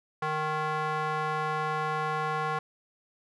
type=tone with band-pass filter; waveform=square; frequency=154.7 Hz; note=D#3; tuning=10 cents flat; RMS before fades=-30 dBFS; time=0.22-2.59 s; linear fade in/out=5 ms; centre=1100 Hz; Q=1.8; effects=none